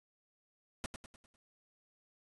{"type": "noise with echo", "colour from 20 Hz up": "pink", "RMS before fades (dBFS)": -38, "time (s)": [0.84, 0.86], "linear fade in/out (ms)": 0, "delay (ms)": 100, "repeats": 5, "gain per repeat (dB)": -7, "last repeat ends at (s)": 1.36, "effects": ["resampled to 24000 Hz"]}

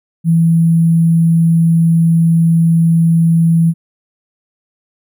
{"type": "tone with sample-and-hold", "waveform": "sine", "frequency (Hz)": 165.5, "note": "E3", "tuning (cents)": 7, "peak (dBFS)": -7, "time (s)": [0.24, 3.74], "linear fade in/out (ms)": 50, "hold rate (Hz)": 11025, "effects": []}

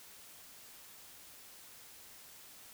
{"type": "silence", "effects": ["white hiss -55 dBFS RMS until 2.73 s"]}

